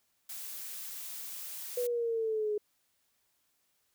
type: noise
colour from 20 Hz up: blue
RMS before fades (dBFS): -42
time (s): 0.29-1.87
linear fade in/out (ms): 5
type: exponential sweep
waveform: sine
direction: down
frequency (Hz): 493.9 to 415.3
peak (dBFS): -29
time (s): 1.77-2.58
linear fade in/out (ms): 5
effects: white hiss -75 dBFS RMS until 3.94 s